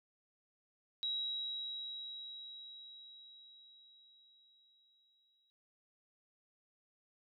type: tone with exponential decay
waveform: sine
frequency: 3855 Hz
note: B7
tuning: 43 cents flat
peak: -34 dBFS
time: 1.03-5.5 s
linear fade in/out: 0 ms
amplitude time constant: 970 ms
effects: none

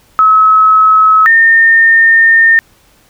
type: tone pair in turn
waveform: sine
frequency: 1287 / 1820.1 Hz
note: E6 / A#6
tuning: -42 / -42 cents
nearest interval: tritone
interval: 600 cents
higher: second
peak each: -3 dBFS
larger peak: neither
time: 0.19-1.26 / 1.26-2.59 s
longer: second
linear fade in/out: 0 ms
effects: pink hiss -48 dBFS RMS until 3.09 s

